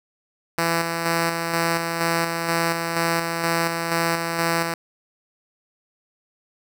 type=tone with tremolo; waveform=5% pulse; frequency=167.2 Hz; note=E3; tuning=25 cents sharp; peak=-8 dBFS; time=0.58-4.74 s; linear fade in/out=2 ms; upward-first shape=square; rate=2.1 Hz; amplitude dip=40%; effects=none